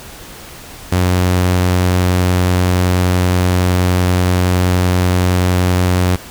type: tone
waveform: sawtooth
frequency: 90.6 Hz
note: F#2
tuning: 36 cents flat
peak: -7 dBFS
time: 0.92-6.16 s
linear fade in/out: 5 ms
effects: pink hiss -34 dBFS RMS until 6.3 s